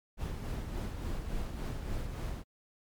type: noise with tremolo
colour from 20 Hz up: brown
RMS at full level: -35 dBFS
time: 0.17-2.44 s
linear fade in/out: 50 ms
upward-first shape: sine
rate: 3.5 Hz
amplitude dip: 40%
effects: MP3 96 kbps